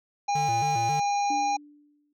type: harmonic tone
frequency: 811 Hz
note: G#5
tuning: 41 cents flat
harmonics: 1 / 3 / 5 / 7 / 8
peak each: -23 / -37 / -41 / -41 / -43 dBFS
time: 0.28-1.57 s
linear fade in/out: 10 ms
type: tone with vibrato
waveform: square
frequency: 130.9 Hz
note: C3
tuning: 1 cent sharp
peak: -32 dBFS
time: 0.35-1 s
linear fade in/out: 5 ms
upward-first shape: square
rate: 3.7 Hz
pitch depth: 220 cents each way
type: tone with exponential decay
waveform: sine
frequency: 293.7 Hz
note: D4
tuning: in tune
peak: -31 dBFS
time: 1.3-2.13 s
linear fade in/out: 5 ms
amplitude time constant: 180 ms
effects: none